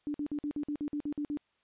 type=tone bursts; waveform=sine; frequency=293.7 Hz; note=D4; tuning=in tune; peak=-31 dBFS; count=11; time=0.07-1.372 s; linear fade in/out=0 ms; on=72 ms; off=51 ms; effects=white hiss -73 dBFS RMS until 1.63 s + resampled to 8000 Hz